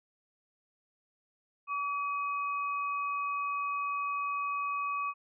sine tone pair together, 1142.8 / 2531 Hz, D6 / D#7, -48 / +29 cents, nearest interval octave + major second, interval 1377 cents, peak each -31 / -39 dBFS, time 1.67-5.14 s, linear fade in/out 50 ms, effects none

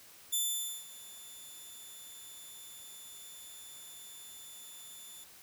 10% pulse tone with ADSR envelope, 3520 Hz, A7, in tune, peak -21 dBFS, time 0.32-5.24 s, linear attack 16 ms, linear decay 500 ms, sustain -20 dB, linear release 4 ms, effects white hiss -56 dBFS RMS until 5.42 s

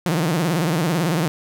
sawtooth tone with vibrato, 165.2 Hz, E3, 4 cents sharp, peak -14 dBFS, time 0.06-1.28 s, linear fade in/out 0 ms, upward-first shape sine, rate 18 Hz, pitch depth 180 cents each way, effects none

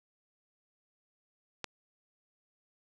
click, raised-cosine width 0.2 ms, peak -18 dBFS, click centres 1.643 s, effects none

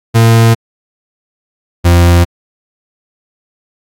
40% pulse tone pair in turn, 114.3 / 86.57 Hz, A#2 / F2, -34 / -15 cents, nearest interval perfect fourth, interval 481 cents, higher first, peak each -3 dBFS, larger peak neither, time 0.14-0.55 / 1.84-2.25 s, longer neither, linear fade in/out 20 ms, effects AAC 64 kbps

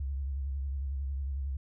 sine tone with vibrato, 68.4 Hz, C#2, 23 cents flat, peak -31 dBFS, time 0-1.57 s, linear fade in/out 5 ms, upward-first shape sine, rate 11 Hz, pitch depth 77 cents each way, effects none

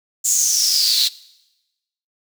pink noise with high-pass filter sweep, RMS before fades -17 dBFS, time 0.24-1.09 s, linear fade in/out 20 ms, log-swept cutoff 7300 to 3900 Hz, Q 8.1, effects noise-tail reverb RT60 1.0 s tail -21 dB re dry

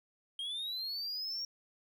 triangle linear sweep, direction up, 3184 to 5600 Hz, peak -35 dBFS, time 0.39-1.45 s, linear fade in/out 2 ms, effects none

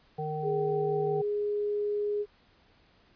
harmonic tone, 153.2 Hz, D#3, 27 cents flat, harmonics 1 / 3 / 5, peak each -35 / -35 / -35 dBFS, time 0.18-1.22 s, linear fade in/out 10 ms
sine tone, 414.1 Hz, G#4, 5 cents flat, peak -27 dBFS, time 0.42-2.26 s, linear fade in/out 50 ms
effects pink hiss -63 dBFS RMS until 3.15 s + resampled to 11025 Hz

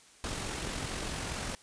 pink noise with amplitude modulation, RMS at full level -35 dBFS, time 0.24-1.55 s, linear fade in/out 0 ms, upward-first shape sine, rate 44.7 Hz, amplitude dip 35%, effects white hiss -58 dBFS RMS until 1.62 s + resampled to 22050 Hz

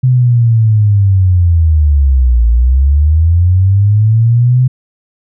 sine linear two-way sweep, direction down then up, 129.2 to 56.2 to 129.2 Hz, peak -5 dBFS, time 0.03-4.68 s, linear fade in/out 10 ms, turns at 2.47 s, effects none

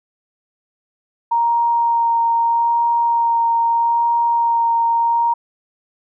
sine tone with vibrato, 932.3 Hz, A#5, in tune, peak -13 dBFS, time 1.31-5.34 s, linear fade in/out 10 ms, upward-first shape sine, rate 0.79 Hz, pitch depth 10 cents each way, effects none

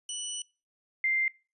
10% pulse / sine tone pair in turn, 2960 / 2093 Hz, F#7 / C7, 0 / 0 cents, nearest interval tritone, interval 600 cents, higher first, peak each -24 dBFS, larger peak neither, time 0.09-0.42 / 1.04-1.28 s, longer first, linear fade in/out 2 ms, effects noise-tail reverb RT60 0.3 s tail -22 dB re dry + resampled to 24000 Hz

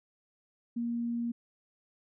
sine tone, 235.6 Hz, A#3, 19 cents sharp, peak -30 dBFS, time 0.76-1.32 s, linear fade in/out 10 ms, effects none

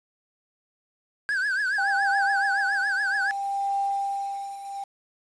triangle tone with vibrato, 1588 Hz, G6, 22 cents sharp, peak -21 dBFS, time 1.29-3.31 s, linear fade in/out 0 ms, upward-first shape triangle, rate 7.1 Hz, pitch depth 150 cents each way
sine tone with tremolo, 794 Hz, G5, 22 cents sharp, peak -22 dBFS, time 1.78-4.84 s, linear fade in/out 5 ms, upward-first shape triangle, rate 0.62 Hz, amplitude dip 80%
effects resampled to 22050 Hz + 8-bit

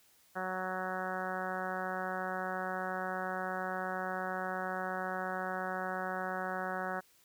harmonic tone, 185.7 Hz, F#3, 7 cents sharp, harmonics 1 / 2 / 3 / 4 / 5 / 6 / 7 / 8 / 9 / 10, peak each -44 / -45 / -42 / -40 / -46 / -45 / -44 / -42 / -45 / -51 dBFS, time 0.35-7.01 s, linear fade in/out 20 ms, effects white hiss -66 dBFS RMS until 7.24 s

